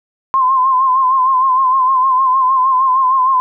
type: tone with vibrato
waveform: sine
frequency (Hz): 1043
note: C6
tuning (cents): -6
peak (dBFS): -9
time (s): 0.34-3.4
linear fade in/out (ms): 0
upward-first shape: sine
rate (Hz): 6.5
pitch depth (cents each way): 57
effects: none